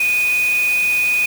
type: tone in noise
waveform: sine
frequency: 2480 Hz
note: D#7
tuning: 6 cents flat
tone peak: -14 dBFS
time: 0-1.26 s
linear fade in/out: 5 ms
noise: white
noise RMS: -29 dBFS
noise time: 0-1.26 s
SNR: +12 dB
effects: none